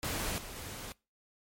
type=noise with level steps; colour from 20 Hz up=pink; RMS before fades=-35 / -45 / -43 dBFS; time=0.03-0.92 s; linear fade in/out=0 ms; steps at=0.38 / 0.56 s; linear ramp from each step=2 ms; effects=noise-tail reverb RT60 0.3 s tail -24 dB re dry + MP3 64 kbps